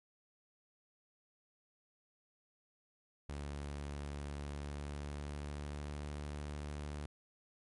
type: tone with pitch glide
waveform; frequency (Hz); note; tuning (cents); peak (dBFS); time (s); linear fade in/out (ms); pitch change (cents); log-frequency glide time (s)
sawtooth; 71.9 to 73.54; D2 to D2; -36 to +3; -37; 3.29-7.06; 0; +39; 4.33-6.2
effects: MP3 48 kbps